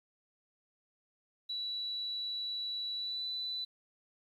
sine tone with pitch glide, 3936 to 3984 Hz, B7 to B7, -7 to +14 cents, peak -35 dBFS, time 1.49-3.65 s, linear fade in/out 10 ms, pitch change +21 cents, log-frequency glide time 2.95-3.25 s, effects 11-bit

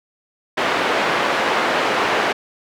pink band-pass noise, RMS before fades -19 dBFS, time 0.57-2.33 s, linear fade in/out 10 ms, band 430 to 2400 Hz, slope 12 dB/octave, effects none

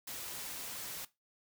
white noise, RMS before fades -43 dBFS, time 0.07-1.05 s, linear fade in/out 5 ms, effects noise-tail reverb RT60 0.2 s tail -17 dB re dry

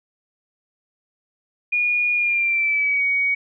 sine tone with pitch glide, 2440 to 2250 Hz, D#7 to C#7, -34 to +25 cents, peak -17 dBFS, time 1.72-3.35 s, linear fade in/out 10 ms, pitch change -141 cents, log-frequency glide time 2.14-3.03 s, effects none

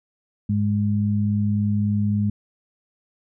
sine tone pair together, 103.22 / 206.8 Hz, G#2 / G#3, -10 / -7 cents, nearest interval octave, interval 1203 cents, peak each -21 dBFS, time 0.49-2.3 s, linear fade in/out 5 ms, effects none

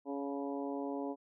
harmonic tone with a mistuned harmonic, 140 Hz, C#3, 18 cents sharp, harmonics 2 / 3 / 4 / 5 / 6 / 7, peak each -38 / -42 / -44 / -46 / -48 / -49 dBFS, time 0.05-1.16 s, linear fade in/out 50 ms, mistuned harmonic 6, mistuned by +21 cents, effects none

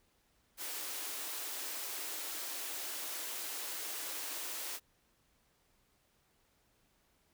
white high-pass noise, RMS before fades -41 dBFS, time 0.57-4.8 s, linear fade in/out 50 ms, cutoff 270 Hz, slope 96 dB/octave, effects pink hiss -73 dBFS RMS until 7.33 s

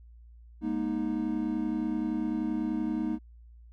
triangle chord, Ab suspended second, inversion none, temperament equal with one note detuned, 207.7 / 238.1 / 311.1 Hz, Ab3 / Bb3 / Eb4, 0 / +37 / 0 cents, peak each -33 / -30 / -29 dBFS, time 0.61-3.19 s, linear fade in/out 50 ms, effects added 58 Hz sine -49 dBFS peak until 3.72 s

